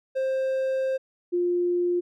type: tone pair in turn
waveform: triangle / sine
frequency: 528 / 352.4 Hz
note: C5 / F4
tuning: +16 / +16 cents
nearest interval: perfect fifth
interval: 700 cents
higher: first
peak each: -21 dBFS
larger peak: neither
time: 0.15-0.98 / 1.32-2.01 s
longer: first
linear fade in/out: 20 ms
effects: none